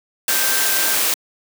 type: tone in noise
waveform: sine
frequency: 1569 Hz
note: G6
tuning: 1 cent sharp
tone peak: -26 dBFS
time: 0.29-0.95 s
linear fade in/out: 2 ms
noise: white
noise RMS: -18 dBFS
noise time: 0.28-1.14 s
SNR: -11 dB
effects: high-pass 300 Hz 12 dB/octave